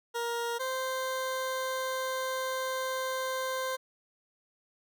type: tone pair in turn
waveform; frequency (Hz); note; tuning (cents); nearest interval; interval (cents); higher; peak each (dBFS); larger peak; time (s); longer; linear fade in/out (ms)
20% pulse; 470 / 520.7; A#4 / C5; +14 / -8; major second; 178; second; -26; neither; 0.14-0.59 / 0.59-3.77; second; 20
effects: none